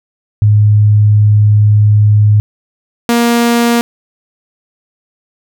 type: tone pair in turn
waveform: sine / sawtooth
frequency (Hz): 105.1 / 235.9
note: G#2 / A#3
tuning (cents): +21 / +21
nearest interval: octave + major second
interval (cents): 1400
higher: second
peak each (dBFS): -4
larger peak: neither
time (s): 0.42-2.4 / 3.09-3.81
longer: first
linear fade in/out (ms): 0
effects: none